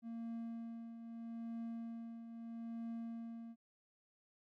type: tone with tremolo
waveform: triangle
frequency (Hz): 230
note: A#3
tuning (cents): -23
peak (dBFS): -39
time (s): 0.02-3.56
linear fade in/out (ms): 50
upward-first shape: triangle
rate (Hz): 0.78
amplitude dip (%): 60
effects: none